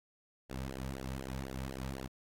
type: tone with flanger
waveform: sawtooth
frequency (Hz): 66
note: C2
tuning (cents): +16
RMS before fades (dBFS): -41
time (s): 0.49-2.08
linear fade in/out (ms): 20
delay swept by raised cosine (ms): 0.8 to 2.9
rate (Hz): 4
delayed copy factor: -1
effects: AAC 48 kbps